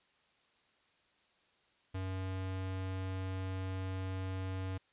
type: tone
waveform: square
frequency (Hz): 94.3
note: F#2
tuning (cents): +33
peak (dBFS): -37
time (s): 1.94-4.78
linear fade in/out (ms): 10
effects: white hiss -71 dBFS RMS until 4.92 s + resampled to 8000 Hz